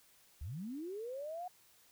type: linear sweep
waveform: sine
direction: up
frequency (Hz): 60.1 to 739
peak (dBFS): -40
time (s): 0.41-1.48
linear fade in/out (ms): 5
effects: white hiss -66 dBFS RMS until 1.91 s

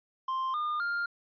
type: tone with pitch steps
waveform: triangle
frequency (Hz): 1050 / 1213.1 / 1401.6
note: C6 / D#6 / F6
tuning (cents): +6 / -44 / +6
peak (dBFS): -27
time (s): 0.28-1.06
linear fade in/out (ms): 5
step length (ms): 260
effects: resampled to 11025 Hz

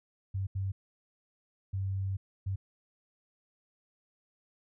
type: tone bursts at uneven times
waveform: sine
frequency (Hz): 96.6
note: G2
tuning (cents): -25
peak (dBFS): -30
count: 4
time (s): 0.34-0.47 / 0.55-0.72 / 1.73-2.17 / 2.46-2.56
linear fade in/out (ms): 10
effects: none

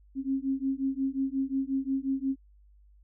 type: beating tone pair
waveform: sine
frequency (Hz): 266.4 / 272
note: C4 / C#4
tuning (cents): +31 / -33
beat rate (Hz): 5.6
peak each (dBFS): -30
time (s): 0.15-2.36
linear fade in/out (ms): 50
effects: added 50 Hz sine -55 dBFS peak until 3.03 s

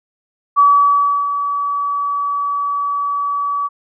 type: tone with ADSR envelope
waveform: sine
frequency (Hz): 1143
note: D6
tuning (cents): -47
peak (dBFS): -6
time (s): 0.56-3.69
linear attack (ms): 29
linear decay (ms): 680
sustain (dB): -10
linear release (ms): 31
effects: none

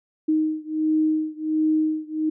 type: beating tone pair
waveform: sine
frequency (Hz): 311.1 / 312.5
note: D#4 / D#4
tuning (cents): 0 / +8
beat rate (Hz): 1.4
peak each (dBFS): -22 / -23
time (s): 0.28-2.3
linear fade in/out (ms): 10
effects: none

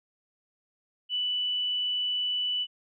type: tone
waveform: sine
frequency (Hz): 2973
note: F#7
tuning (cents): +8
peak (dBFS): -26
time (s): 1.09-2.67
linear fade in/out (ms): 50
effects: none

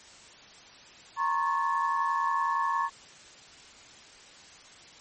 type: tone cluster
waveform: sine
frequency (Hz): 928 / 1025 / 1096 / 1735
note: A#5 / C6 / C#6 / A6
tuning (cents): -8 / -36 / -20 / -25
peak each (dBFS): -30 / -36 / -27 / -36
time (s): 1.16-2.9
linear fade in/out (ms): 50
effects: white hiss -51 dBFS RMS until 5 s + MP3 32 kbps

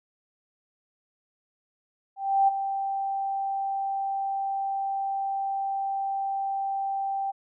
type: tone with ADSR envelope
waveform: sine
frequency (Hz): 784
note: G5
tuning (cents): 0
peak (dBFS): -16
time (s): 2.16-7.32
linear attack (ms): 320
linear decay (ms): 15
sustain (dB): -10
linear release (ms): 21
effects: none

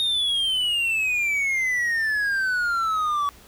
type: exponential sweep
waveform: triangle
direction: down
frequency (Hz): 3717 to 1134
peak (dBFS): -19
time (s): 0-3.29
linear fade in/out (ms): 0
effects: added 60 Hz sine -53 dBFS peak until 3.47 s + pink hiss -50 dBFS RMS until 3.47 s

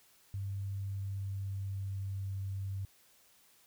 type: tone with pitch glide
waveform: sine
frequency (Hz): 98.5 to 97.2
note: G2 to G2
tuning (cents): +9 to -14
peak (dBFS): -35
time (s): 0.34-2.85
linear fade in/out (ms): 0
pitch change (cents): -23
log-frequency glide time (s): 0.57-2.47
effects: white hiss -65 dBFS RMS until 3.66 s

